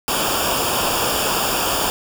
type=noise with comb filter; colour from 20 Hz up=pink; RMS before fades=-20 dBFS; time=0.08-1.9 s; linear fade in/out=0 ms; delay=0.49 ms; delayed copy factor=-0.8; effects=none